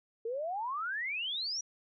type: exponential sweep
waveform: sine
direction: up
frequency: 440 to 5920 Hz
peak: -33 dBFS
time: 0.25-1.61 s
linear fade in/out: 5 ms
effects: none